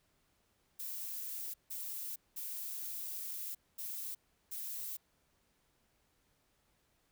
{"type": "noise bursts at uneven times", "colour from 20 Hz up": "violet", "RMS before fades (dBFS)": -42, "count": 5, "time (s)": [[0.79, 1.54], [1.7, 2.16], [2.36, 3.55], [3.78, 4.15], [4.51, 4.97]], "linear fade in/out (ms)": 10, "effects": ["pink hiss -75 dBFS RMS until 7.11 s"]}